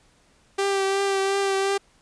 sawtooth tone with vibrato, 392 Hz, G4, in tune, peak -17 dBFS, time 0.58-1.78 s, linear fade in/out 10 ms, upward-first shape triangle, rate 2.8 Hz, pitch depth 25 cents each way, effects pink hiss -60 dBFS RMS until 2.01 s + resampled to 22050 Hz

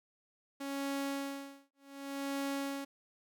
sawtooth tone with tremolo, 277.2 Hz, C#4, in tune, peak -30 dBFS, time 0.6-2.85 s, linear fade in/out 10 ms, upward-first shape sine, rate 0.67 Hz, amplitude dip 100%, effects none

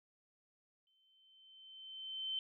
sine tone with exponential growth, 3085 Hz, G7, 28 cents flat, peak -35 dBFS, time 0.87-2.39 s, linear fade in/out 1 ms, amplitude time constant 330 ms, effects none

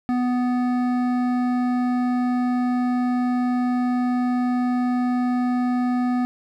sine tone with hard clipping, 247.9 Hz, B3, 7 cents sharp, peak -21 dBFS, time 0.09-6.25 s, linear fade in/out 0 ms, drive 12 dB, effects none

